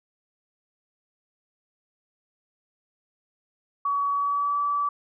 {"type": "tone with pitch glide", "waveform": "sine", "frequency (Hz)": [1132, 1153.1], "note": ["C#6", "D6"], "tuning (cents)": [36, -32], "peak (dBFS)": -22, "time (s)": [3.85, 4.89], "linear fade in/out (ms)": 5, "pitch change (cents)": 32, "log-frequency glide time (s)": [4.12, 4.58], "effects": []}